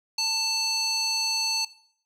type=tone with band-pass filter; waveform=square; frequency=885 Hz; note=A5; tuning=10 cents sharp; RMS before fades=-26 dBFS; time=0.18-1.65 s; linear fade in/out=5 ms; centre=5000 Hz; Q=6.5; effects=noise-tail reverb RT60 0.6 s tail -17 dB re dry